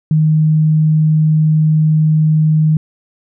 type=tone; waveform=sine; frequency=155.56 Hz; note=D#3; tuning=in tune; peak=-8 dBFS; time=0.11-2.77 s; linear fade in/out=2 ms; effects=none